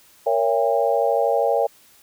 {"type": "chord", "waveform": "sine", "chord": "A# diminished seventh", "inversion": "none", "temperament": "just", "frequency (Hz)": [466.2, 559.4, 671.3, 805.5], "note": ["A#4", "C#5", "E5", "G5"], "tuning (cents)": [0, 16, 31, 47], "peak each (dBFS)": [-22, -21, -23, -23], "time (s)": [0.26, 1.67], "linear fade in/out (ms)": 10, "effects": ["white hiss -53 dBFS RMS until 2.02 s"]}